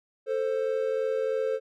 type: tone pair together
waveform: triangle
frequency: 442.9 / 526 Hz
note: A4 / C5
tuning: +11 / +9 cents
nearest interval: minor third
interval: 298 cents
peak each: -26 dBFS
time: 0.26-1.6 s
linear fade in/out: 50 ms
effects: none